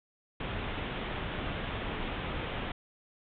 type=low-pass noise; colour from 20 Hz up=pink; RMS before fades=-36 dBFS; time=0.4-2.72 s; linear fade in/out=5 ms; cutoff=3600 Hz; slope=96 dB/octave; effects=none